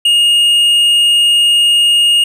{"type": "tone with tanh clipping", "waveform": "triangle", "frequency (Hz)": 2850, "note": "F7", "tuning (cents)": 34, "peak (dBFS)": -8, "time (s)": [0.05, 2.24], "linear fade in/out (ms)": 5, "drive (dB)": 10, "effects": []}